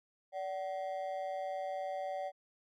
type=ring-modulated tone; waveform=triangle; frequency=666 Hz; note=E5; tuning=18 cents sharp; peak=-31 dBFS; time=0.32-2.32 s; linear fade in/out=50 ms; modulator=88.3 Hz; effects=none